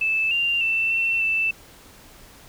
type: tone with pitch steps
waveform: sine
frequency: 2630 / 2783 / 2670 / 2694 / 2652 Hz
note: E7 / F7 / E7 / E7 / E7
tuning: -5 / -7 / +22 / +37 / +10 cents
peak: -19 dBFS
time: 0.01-1.51 s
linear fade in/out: 5 ms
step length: 300 ms
effects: pink hiss -48 dBFS RMS until 2.48 s